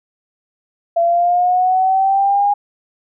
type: linear sweep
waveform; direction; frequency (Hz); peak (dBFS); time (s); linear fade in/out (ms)
sine; up; 674 to 819; -11; 0.96-2.54; 10
effects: none